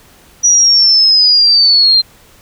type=linear sweep; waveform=sine; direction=down; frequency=5850 to 4135 Hz; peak=-5 dBFS; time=0.43-2.02 s; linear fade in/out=20 ms; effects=pink hiss -44 dBFS RMS until 2.41 s